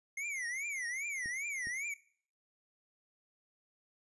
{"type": "tone with vibrato", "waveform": "square", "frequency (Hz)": 2109, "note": "C7", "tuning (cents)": 13, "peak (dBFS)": -37, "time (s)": [0.17, 1.94], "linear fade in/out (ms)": 5, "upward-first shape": "triangle", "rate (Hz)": 2.5, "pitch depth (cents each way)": 240}
{"type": "clicks", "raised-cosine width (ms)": 3, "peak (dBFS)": -37, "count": 2, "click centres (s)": [1.259, 1.671]}
{"effects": ["noise-tail reverb RT60 0.5 s tail -18 dB re dry", "resampled to 24000 Hz"]}